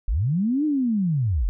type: linear two-way sweep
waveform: sine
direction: up then down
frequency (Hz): 36.71 to 311.1 to 36.71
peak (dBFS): -19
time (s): 0.08-1.49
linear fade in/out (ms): 0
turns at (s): 0.65
effects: none